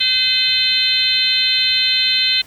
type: harmonic tone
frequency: 513 Hz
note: C5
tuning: 34 cents flat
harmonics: 3 / 4 / 5 / 6 / 7 / 8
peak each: -29 / -25 / -22 / -20 / -19 / -17 dBFS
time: 0-2.42 s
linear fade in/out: 10 ms
effects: pink hiss -44 dBFS RMS until 2.46 s